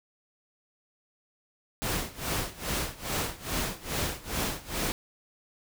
pink noise with tremolo, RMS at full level -29 dBFS, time 1.82-4.92 s, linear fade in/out 0 ms, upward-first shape sine, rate 2.4 Hz, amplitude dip 90%, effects none

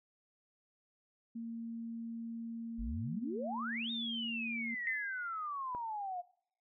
sine tone, 229.9 Hz, A#3, 24 cents flat, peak -39 dBFS, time 1.35-4.75 s, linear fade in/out 10 ms
sine exponential two-way sweep, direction up then down, 42.54 to 3729 to 697 Hz, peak -37 dBFS, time 2.78-6.22 s, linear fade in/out 20 ms, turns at 3.91 s
sine tone with exponential decay, 2041 Hz, C7, 44 cents flat, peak -31 dBFS, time 4.87-5.47 s, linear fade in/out 1 ms, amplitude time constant 130 ms
click, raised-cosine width 1 ms, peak -31 dBFS, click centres 5.749 s
effects noise-tail reverb RT60 0.7 s tail -24 dB re dry

